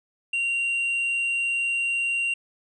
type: tone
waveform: triangle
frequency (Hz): 2762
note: F7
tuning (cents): -20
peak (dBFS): -21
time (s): 0.33-2.34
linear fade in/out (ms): 5
effects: resampled to 24000 Hz